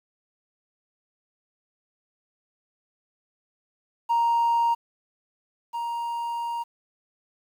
triangle tone pair in turn, 934 / 937.8 Hz, A#5 / A#5, +3 / +10 cents, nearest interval unison, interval 7 cents, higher second, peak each -16 / -25 dBFS, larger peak first, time 4.09-4.75 / 5.73-6.64 s, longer second, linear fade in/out 20 ms, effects tanh soft clip ceiling -15 dBFS + 9-bit

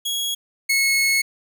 sawtooth tone pair in turn, 3322 / 2186 Hz, G#7 / C#7, 0 / -25 cents, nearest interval perfect fifth, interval 725 cents, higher first, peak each -19 / -13 dBFS, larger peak second, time 0.05-0.35 / 0.69-1.22 s, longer second, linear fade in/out 10 ms, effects none

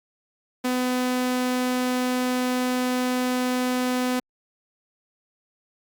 sawtooth tone, 251.5 Hz, B3, 32 cents sharp, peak -18 dBFS, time 0.64-4.2 s, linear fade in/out 10 ms, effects Opus 48 kbps

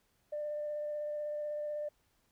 sine tone with vibrato, 596 Hz, D5, 25 cents sharp, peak -34 dBFS, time 0.32-1.89 s, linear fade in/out 10 ms, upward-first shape sine, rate 16 Hz, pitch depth 11 cents each way, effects tanh soft clip ceiling -30 dBFS + pink hiss -74 dBFS RMS until 2.31 s

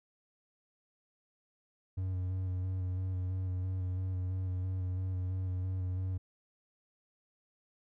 triangle tone with vibrato, 92.5 Hz, F#2, in tune, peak -30 dBFS, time 1.97-6.18 s, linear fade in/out 10 ms, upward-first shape square, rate 3 Hz, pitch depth 19 cents each way, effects none

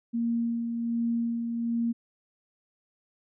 sine tone with tremolo, 233.1 Hz, A#3, in tune, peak -24 dBFS, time 0.13-1.93 s, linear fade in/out 20 ms, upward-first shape sine, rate 1.3 Hz, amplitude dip 40%, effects none

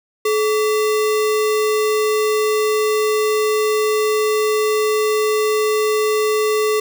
sine tone with sample-and-hold, 428.6 Hz, A4, 45 cents flat, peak -14 dBFS, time 0.25-6.8 s, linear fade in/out 5 ms, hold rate 1575 Hz, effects none

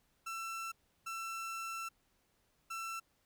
30% pulse tone bursts at uneven times, 1340 Hz, E6, 28 cents sharp, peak -37 dBFS, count 3, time 0.26-0.72 / 1.06-1.89 / 2.7-3 s, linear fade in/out 10 ms, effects pink hiss -75 dBFS RMS until 3.25 s

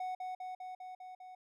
triangle tone with echo, 740 Hz, F#5, in tune, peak -34 dBFS, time 0-0.15 s, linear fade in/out 5 ms, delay 200 ms, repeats 6, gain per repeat -2 dB, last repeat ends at 1.35 s, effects none

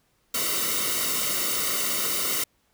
white noise with comb filter, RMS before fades -26 dBFS, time 0.34-2.44 s, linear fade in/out 5 ms, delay 1.2 ms, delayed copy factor -0.8, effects pink hiss -68 dBFS RMS until 2.73 s

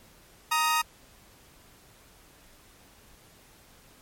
sawtooth tone pair together, 932.3 / 1254 Hz, A#5 / D#6, 0 / +13 cents, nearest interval perfect fourth, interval 513 cents, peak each -22 dBFS, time 0.51-0.82 s, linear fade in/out 10 ms, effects pink hiss -56 dBFS RMS until 4.01 s + MP3 64 kbps

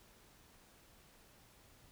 silence, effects pink hiss -64 dBFS RMS until 1.91 s

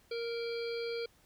harmonic tone, 466.2 Hz, A#4, in tune, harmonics 1 / 3 / 5 / 7 / 9 / 10, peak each -35 / -49 / -46 / -51 / -49 / -48 dBFS, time 0.11-1.06 s, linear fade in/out 5 ms, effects pink hiss -66 dBFS RMS until 1.25 s

